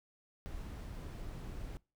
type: noise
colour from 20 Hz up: brown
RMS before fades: -44 dBFS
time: 0.46-1.77 s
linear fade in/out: 0 ms
effects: noise-tail reverb RT60 0.3 s tail -23 dB re dry